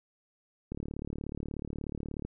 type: click train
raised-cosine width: 3 ms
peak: -24 dBFS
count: 57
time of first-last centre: 0.72-2.25 s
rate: 36.6 Hz
effects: none